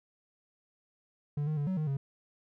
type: tone with pitch steps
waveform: triangle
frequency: 146.1 / 154 / 144.6 / 187.6 / 154.3 / 137.7 Hz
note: D3 / D#3 / D3 / F#3 / D#3 / C#3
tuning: -9 / -17 / -27 / +24 / -14 / -11 cents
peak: -27 dBFS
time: 1.37-1.97 s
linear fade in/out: 5 ms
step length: 100 ms
effects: none